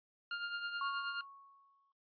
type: tone with tremolo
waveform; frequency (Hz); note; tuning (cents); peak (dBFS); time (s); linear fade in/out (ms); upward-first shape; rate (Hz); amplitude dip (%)
sawtooth; 1405; F6; +10; -32; 0.31-1.21; 2; triangle; 9.4; 60
type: tone with exponential decay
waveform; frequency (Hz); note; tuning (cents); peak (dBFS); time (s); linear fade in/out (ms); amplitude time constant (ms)
sine; 1106; C#6; -4; -35; 0.81-1.92; 2; 240
effects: noise-tail reverb RT60 0.1 s tail -19 dB re dry + resampled to 11025 Hz